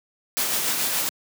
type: noise with tremolo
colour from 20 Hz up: white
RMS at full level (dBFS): -23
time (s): 0.37-1.09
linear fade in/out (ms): 0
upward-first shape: sine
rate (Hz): 7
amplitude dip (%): 30
effects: high-pass 150 Hz 12 dB/octave